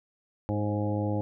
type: harmonic tone with a mistuned harmonic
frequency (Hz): 103.83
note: G#2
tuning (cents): 0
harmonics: 1 / 2 / 3 / 4 / 5 / 6 / 7 / 8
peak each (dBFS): -29 / -34 / -32 / -42 / -34 / -43 / -43 / -39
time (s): 0.49-1.21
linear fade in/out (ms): 0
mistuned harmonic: 5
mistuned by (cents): +21
effects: none